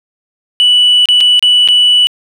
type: tone with dropouts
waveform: sine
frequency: 2960 Hz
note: F#7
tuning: in tune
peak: -3 dBFS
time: 0.6-2.07 s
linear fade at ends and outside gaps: 0 ms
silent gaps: 1.056-1.087 / 1.205-1.209 / 1.394-1.426 / 1.676-1.686 s
effects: tanh soft clip ceiling -2 dBFS + 7-bit